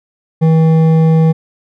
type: tone with hard clipping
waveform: sine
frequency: 160.9 Hz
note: E3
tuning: 42 cents flat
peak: -8 dBFS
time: 0.41-1.33 s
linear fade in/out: 20 ms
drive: 9 dB
effects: none